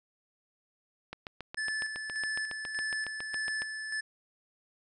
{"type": "click train", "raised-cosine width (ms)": 0.3, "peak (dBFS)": -23, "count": 19, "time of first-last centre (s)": [1.13, 3.62], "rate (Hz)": 7.23}
{"type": "tone with tremolo", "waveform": "square", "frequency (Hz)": 1741, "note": "A6", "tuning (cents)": -19, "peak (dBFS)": -32, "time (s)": [1.57, 4.01], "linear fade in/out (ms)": 10, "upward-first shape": "square", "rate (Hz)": 1.7, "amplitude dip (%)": 45}
{"effects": ["resampled to 24000 Hz"]}